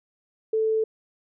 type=tone; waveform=sine; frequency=440 Hz; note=A4; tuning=in tune; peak=-20 dBFS; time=0.53-0.84 s; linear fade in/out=5 ms; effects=none